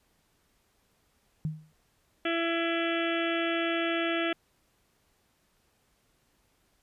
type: tone with exponential decay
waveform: sine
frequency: 155.56 Hz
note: D#3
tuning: in tune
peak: -25 dBFS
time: 1.45-1.72 s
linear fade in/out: 0 ms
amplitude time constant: 58 ms
type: harmonic tone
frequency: 334.3 Hz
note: E4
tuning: 24 cents sharp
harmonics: 1 / 2 / 4 / 5 / 6 / 7 / 8 / 9 / 10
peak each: -30 / -33 / -36 / -37 / -38 / -38 / -39 / -40 / -40 dBFS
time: 2.25-4.33 s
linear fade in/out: 5 ms
effects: pink hiss -70 dBFS RMS until 6.82 s + resampled to 32000 Hz